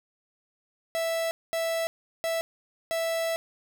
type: tone bursts at uneven times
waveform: 45% pulse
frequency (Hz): 659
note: E5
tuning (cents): -1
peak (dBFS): -26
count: 4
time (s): 0.95-1.31 / 1.53-1.87 / 2.24-2.41 / 2.91-3.36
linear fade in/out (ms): 0
effects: 9-bit